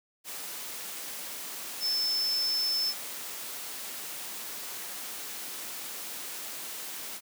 sine tone in noise, 5274 Hz, E8, in tune, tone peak -26 dBFS, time 1.8-2.94 s, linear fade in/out 50 ms, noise white, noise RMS -39 dBFS, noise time 0.24-7.21 s, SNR +10 dB, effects high-pass 200 Hz 12 dB/octave

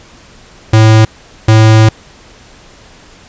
square tone bursts at uneven times, 110 Hz, A2, in tune, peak -3 dBFS, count 2, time 0.73-1.05 / 1.48-1.89 s, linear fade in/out 5 ms, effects pink hiss -39 dBFS RMS until 3.28 s + resampled to 16000 Hz

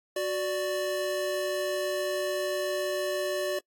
square tone pair together, 369.6 / 587.3 Hz, F#4 / D5, -2 / 0 cents, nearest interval minor sixth, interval 802 cents, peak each -33 / -30 dBFS, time 0.16-3.59 s, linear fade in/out 5 ms, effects noise-tail reverb RT60 0.1 s tail -26 dB re dry + AAC 64 kbps

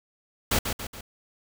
pink noise with echo, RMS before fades -23 dBFS, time 0.51-0.59 s, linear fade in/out 5 ms, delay 140 ms, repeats 3, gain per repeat -6 dB, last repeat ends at 1.01 s, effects none

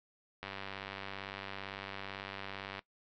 click train, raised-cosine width 0.3 ms, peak -25 dBFS, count 232, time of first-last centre 0.43-2.792 s, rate 97.8 Hz, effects noise-tail reverb RT60 0.1 s tail -18 dB re dry + low-pass 5000 Hz 12 dB/octave

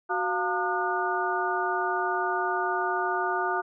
sine tone cluster, 370.7 / 703 / 906 / 1211 / 1456 Hz, F#4 / F5 / A#5 / D#6 / F#6, +3 / +11 / -50 / -47 / -28 cents, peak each -31 dBFS, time 0.09-3.62 s, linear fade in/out 20 ms, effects none

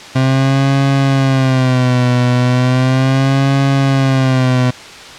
30% pulse tone with vibrato, 130.4 Hz, C3, 5 cents flat, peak -7 dBFS, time 0.15-4.71 s, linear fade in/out 10 ms, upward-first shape sine, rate 0.36 Hz, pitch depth 91 cents each way, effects white hiss -32 dBFS RMS until 5.18 s + low-pass 5000 Hz 12 dB/octave

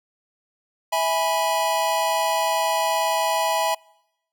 square chord, E major, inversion none, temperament equal with one note detuned, 652.8 / 830.6 / 987.8 Hz, E5 / G#5 / B5, -17 / 0 / 0 cents, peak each -25 dBFS, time 0.92-3.75 s, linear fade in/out 10 ms, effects noise-tail reverb RT60 0.9 s tail -26 dB re dry

